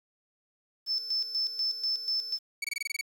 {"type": "tone with tremolo", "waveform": "sine", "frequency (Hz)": 5274, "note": "E8", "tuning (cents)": 0, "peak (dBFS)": -26, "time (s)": [0.86, 2.39], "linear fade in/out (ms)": 50, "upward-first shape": "square", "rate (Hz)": 4.1, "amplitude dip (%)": 65}
{"type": "tone bursts", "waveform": "sawtooth", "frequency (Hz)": 2259, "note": "C#7", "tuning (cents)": 32, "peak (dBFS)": -26, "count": 9, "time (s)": [2.62, 3.012], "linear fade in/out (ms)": 5, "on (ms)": 24, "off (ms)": 22}
{"effects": ["low-pass 11000 Hz 12 dB/octave", "9-bit"]}